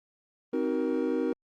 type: chord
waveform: triangle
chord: C half-diminished seventh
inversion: none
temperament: just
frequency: 261.6 / 314 / 376.7 / 470.9 Hz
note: C4 / Eb4 / Gb4 / Bb4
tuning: 0 / +16 / +31 / +18 cents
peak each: -29 / -29 / -31 / -29 dBFS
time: 0.53-1.33 s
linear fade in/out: 5 ms
effects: Opus 32 kbps